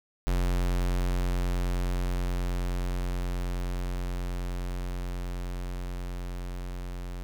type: tone with level ramp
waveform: square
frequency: 44.73 Hz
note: F1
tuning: 42 cents sharp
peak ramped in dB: -24 to -35 dBFS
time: 0.27-7.23 s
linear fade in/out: 0 ms
effects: none